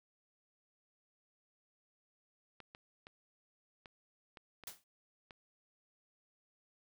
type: clicks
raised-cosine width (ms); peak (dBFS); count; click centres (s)
0.3; -35; 7; 2.603 / 2.749 / 3.069 / 3.858 / 4.372 / 4.637 / 5.308
type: noise with exponential decay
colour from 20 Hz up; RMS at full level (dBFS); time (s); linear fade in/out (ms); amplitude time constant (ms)
white; -42; 4.67-4.84; 2; 35
effects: none